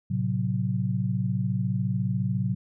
sine chord, F# diminished, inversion first, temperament equal with one note detuned, 110.89 / 130.81 / 185 Hz, A2 / C3 / F#3, +14 / 0 / 0 cents, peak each -28 dBFS, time 0.1-2.55 s, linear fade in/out 10 ms, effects none

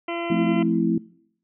harmonic tone, 340.2 Hz, F4, 45 cents flat, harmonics 1 / 2 / 3 / 4 / 6 / 7 / 8 / 9, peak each -29 / -31 / -35 / -38 / -36 / -39 / -39 / -41 dBFS, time 0.08-0.63 s, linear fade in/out 5 ms
sine chord, F major seventh, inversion none, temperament equal, 174.61 / 220 / 261.6 / 329.6 Hz, F3 / A3 / C4 / E4, 0 / 0 / 0 / 0 cents, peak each -24 / -24 / -27 / -23 dBFS, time 0.3-0.98 s, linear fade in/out 5 ms
effects noise-tail reverb RT60 0.7 s tail -23 dB re dry

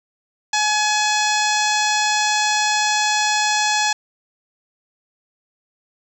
harmonic tone with a mistuned harmonic, 847 Hz, G#5, 34 cents sharp, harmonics 1 / 2 / 3 / 4 / 5 / 6 / 7 / 8 / 9, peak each -20 / -23 / -25 / -26 / -27 / -28 / -28 / -29 / -30 dBFS, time 0.53-3.93 s, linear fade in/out 5 ms, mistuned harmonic 7, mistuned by -23 cents, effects 8-bit

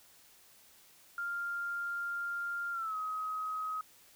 sine tone with pitch glide, 1396.9 to 1266.2 Hz, F6 to D#6, 0 to +30 cents, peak -34 dBFS, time 1.18-3.81 s, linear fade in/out 2 ms, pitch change -170 cents, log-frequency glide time 2.72-2.96 s, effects white hiss -61 dBFS RMS until 4.15 s

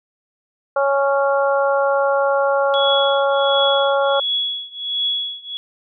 harmonic tone, 277.2 Hz, C#4, in tune, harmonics 2 / 3 / 4 / 5, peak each -16 / -22 / -24 / -23 dBFS, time 0.76-4.2 s, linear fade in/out 5 ms
sine tone with tremolo, 3365 Hz, G#7, 22 cents sharp, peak -16 dBFS, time 2.74-5.57 s, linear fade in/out 0 ms, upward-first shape triangle, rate 1.4 Hz, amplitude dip 95%
effects none

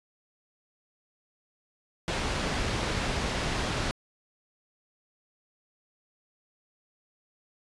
pink low-pass noise, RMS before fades -30 dBFS, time 2.08-3.91 s, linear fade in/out 0 ms, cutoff 5100 Hz, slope 12 dB/octave, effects resampled to 24000 Hz

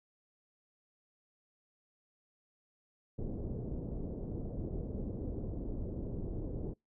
pink low-pass noise, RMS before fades -39 dBFS, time 3.18-6.74 s, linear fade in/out 10 ms, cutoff 470 Hz, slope 24 dB/octave, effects noise-tail reverb RT60 0.2 s tail -26 dB re dry

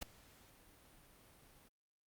pink noise with ADSR envelope, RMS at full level -40 dBFS, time 0.01-1.69 s, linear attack 15 ms, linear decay 6 ms, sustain -24 dB, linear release 16 ms, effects Opus 48 kbps

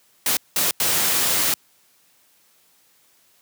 white noise bursts at uneven times, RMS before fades -20 dBFS, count 3, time 0.26-0.37 / 0.56-0.71 / 0.8-1.54 s, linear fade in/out 2 ms, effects white hiss -59 dBFS RMS until 3.41 s + high-pass 100 Hz 12 dB/octave

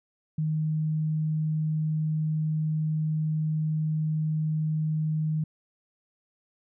sine tone, 155.56 Hz, D#3, in tune, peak -24 dBFS, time 0.38-5.44 s, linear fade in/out 5 ms, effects none

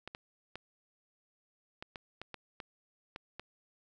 clicks, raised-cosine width 0.3 ms, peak -26 dBFS, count 10, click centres 0.076 / 0.149 / 0.556 / 1.825 / 1.958 / 2.216 / 2.343 / 2.602 / 3.161 / 3.396 s, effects none

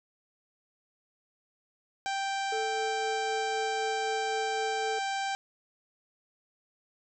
harmonic tone, 784 Hz, G5, in tune, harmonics 1 / 2 / 3 / 4 / 5 / 6 / 7 / 8 / 9 / 10, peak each -31 / -37 / -41 / -43 / -45 / -47 / -48 / -49 / -50 / -51 dBFS, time 2.06-5.35 s, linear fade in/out 0 ms
triangle tone with tremolo, 440 Hz, A4, in tune, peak -30 dBFS, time 2.52-4.99 s, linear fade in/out 5 ms, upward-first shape sine, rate 3.9 Hz, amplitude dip 30%
effects none

